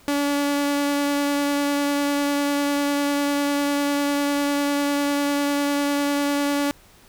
sawtooth tone with vibrato, 285.9 Hz, D4, 46 cents flat, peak -16 dBFS, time 0.08-6.71 s, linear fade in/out 0 ms, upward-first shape triangle, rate 10 Hz, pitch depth 11 cents each way, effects pink hiss -52 dBFS RMS until 7.08 s

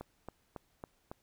click train, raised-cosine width 1 ms, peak -28 dBFS, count 5, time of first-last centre 0.01-1.115 s, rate 3.62 Hz, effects pink hiss -73 dBFS RMS until 1.22 s

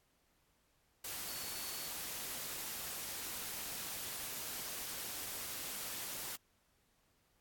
sine tone in noise, 4435 Hz, C#8, in tune, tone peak -50 dBFS, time 1.28-1.88 s, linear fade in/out 5 ms, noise white, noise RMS -43 dBFS, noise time 1.04-6.36 s, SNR -10 dB, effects pink hiss -75 dBFS RMS until 7.4 s + AAC 64 kbps

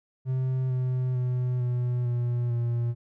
triangle tone with pitch steps, 129.8 / 127.5 / 125.23 / 123.01 / 120.83 / 118.68 Hz, C3 / C3 / B2 / B2 / B2 / A#2, -13 / -44 / +24 / -6 / -37 / +31 cents, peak -22 dBFS, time 0.25-2.95 s, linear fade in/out 50 ms, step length 450 ms, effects none

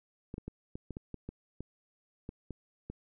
clicks, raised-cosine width 3 ms, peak -27 dBFS, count 12, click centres 0.341 / 0.381 / 0.48 / 0.755 / 0.907 / 0.969 / 1.143 / 1.29 / 1.606 / 2.291 / 2.507 / 2.9 s, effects none

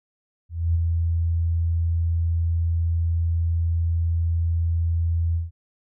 sine tone with ADSR envelope, 83.6 Hz, E2, 25 cents sharp, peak -16 dBFS, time 0.49-5.51 s, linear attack 260 ms, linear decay 15 ms, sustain -3 dB, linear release 160 ms, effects none

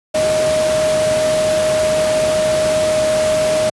sine tone in noise, 622.3 Hz, D#5, in tune, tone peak -13 dBFS, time 0.14-3.7 s, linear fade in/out 10 ms, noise pink, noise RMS -22 dBFS, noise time 0.14-3.7 s, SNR +6 dB, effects high-pass 100 Hz 12 dB/octave + resampled to 24000 Hz

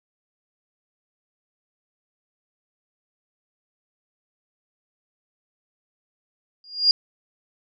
sine tone with exponential growth, 4828 Hz, D8, 47 cents sharp, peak -9 dBFS, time 6.64-6.91 s, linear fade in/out 1 ms, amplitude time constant 58 ms, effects none

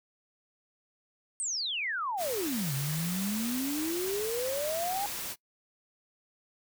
sine exponential two-way sweep, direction down then up, 8770 to 132.8 to 826 Hz, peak -30 dBFS, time 1.4-5.06 s, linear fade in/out 0 ms, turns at 2.74 s
white noise, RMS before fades -37 dBFS, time 2.17-5.36 s, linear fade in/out 50 ms
effects noise-tail reverb RT60 0.1 s tail -22 dB re dry

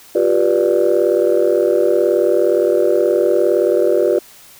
sine chord, G dominant seventh, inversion third, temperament just, 352.8 / 392 / 490 / 588 Hz, F4 / G4 / B4 / D5, +18 / 0 / -14 / +2 cents, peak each -16 dBFS, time 0.15-4.19 s, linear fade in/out 5 ms, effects tanh soft clip ceiling -4 dBFS + white hiss -43 dBFS RMS until 4.59 s

